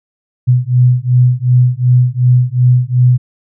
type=beating tone pair; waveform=sine; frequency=123.47 / 126.17 Hz; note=B2 / B2; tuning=0 / +37 cents; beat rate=2.7 Hz; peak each=-10 dBFS; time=0.47-3.18 s; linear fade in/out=20 ms; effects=none